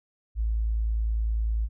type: tone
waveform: sine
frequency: 55 Hz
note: A1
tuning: in tune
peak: -23 dBFS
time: 0.35-1.69 s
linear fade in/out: 50 ms
effects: none